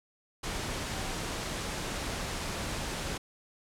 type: tone in noise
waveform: sine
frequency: 769 Hz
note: G5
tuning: 33 cents flat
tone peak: -44 dBFS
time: 0.93-1.14 s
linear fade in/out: 10 ms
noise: pink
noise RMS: -35 dBFS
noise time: 0.43-3.18 s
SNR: -12 dB
effects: low-pass 9000 Hz 12 dB/octave